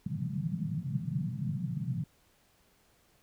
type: band-pass noise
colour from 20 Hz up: pink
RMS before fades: -34 dBFS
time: 0.06-2.04 s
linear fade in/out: 5 ms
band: 120 to 190 Hz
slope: 48 dB/octave
effects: pink hiss -67 dBFS RMS until 3.22 s